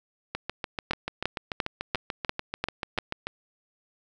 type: two click trains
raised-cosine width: 0.3 ms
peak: -14 / -9 dBFS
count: 21 / 7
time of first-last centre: 0.35-3.27 / 0.91-2.986 s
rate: 6.85 / 2.89 Hz
effects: none